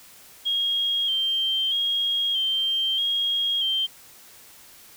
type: tone with vibrato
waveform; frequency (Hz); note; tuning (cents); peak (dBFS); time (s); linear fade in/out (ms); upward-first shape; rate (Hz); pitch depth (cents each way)
sine; 3208; G7; +39; -21; 0.45-3.87; 20; square; 0.79; 32
effects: white hiss -49 dBFS RMS until 4.96 s